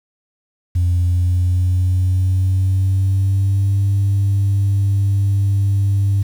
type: tone with pitch glide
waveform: sine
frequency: 88.4 to 99.23 Hz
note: F2 to G2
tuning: +22 to +22 cents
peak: -11 dBFS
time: 0.75-6.23 s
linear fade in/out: 10 ms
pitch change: +200 cents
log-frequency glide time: 1.01-3.83 s
effects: tanh soft clip ceiling -10 dBFS + 7-bit